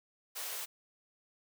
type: high-pass noise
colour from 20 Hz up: white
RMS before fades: -40 dBFS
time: 0.35-0.66 s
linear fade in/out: 20 ms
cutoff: 430 Hz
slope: 24 dB/octave
effects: none